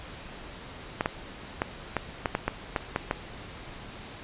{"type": "clicks", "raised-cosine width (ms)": 0.5, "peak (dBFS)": -10, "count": 10, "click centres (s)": [1.009, 1.059, 1.619, 1.967, 2.258, 2.351, 2.48, 2.762, 2.961, 3.111], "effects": ["pink hiss -43 dBFS RMS until 4.23 s", "resampled to 8000 Hz"]}